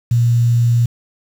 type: tone with quantisation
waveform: sine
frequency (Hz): 118.8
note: A#2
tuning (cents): +33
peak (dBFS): -10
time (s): 0.11-0.86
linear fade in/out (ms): 5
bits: 6
effects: none